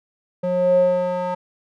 square tone with band-pass filter sweep, 180 Hz, F#3, 47 cents flat, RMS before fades -19 dBFS, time 0.43-1.35 s, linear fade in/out 10 ms, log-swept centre 440 to 770 Hz, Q 6.7, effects none

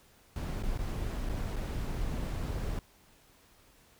brown noise with dropouts, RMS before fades -34 dBFS, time 0.36-2.79 s, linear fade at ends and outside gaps 1 ms, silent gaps 0.626-0.635 / 0.776-0.789 / 1.29-1.295 / 1.559-1.564 s, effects pink hiss -62 dBFS RMS until 3.99 s

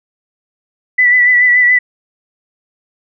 sine tone with vibrato, 1975.5 Hz, B6, in tune, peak -6 dBFS, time 0.98-1.79 s, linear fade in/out 10 ms, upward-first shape sine, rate 7 Hz, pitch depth 30 cents each way, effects none

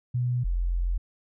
sine tone pair in turn, 123.4 / 43.63 Hz, B2 / F1, -1 / -1 cents, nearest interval octave + tritone, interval 1800 cents, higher first, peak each -23 dBFS, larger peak neither, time 0.14-0.44 / 0.44-0.98 s, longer second, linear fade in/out 10 ms, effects none

